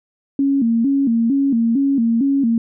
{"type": "tone with vibrato", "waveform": "sine", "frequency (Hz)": 252.1, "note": "B3", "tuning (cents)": 36, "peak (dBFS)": -13, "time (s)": [0.39, 2.58], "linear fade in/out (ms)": 2, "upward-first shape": "square", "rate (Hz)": 2.2, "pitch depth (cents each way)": 160, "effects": []}